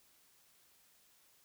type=silence; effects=white hiss -68 dBFS RMS until 1.44 s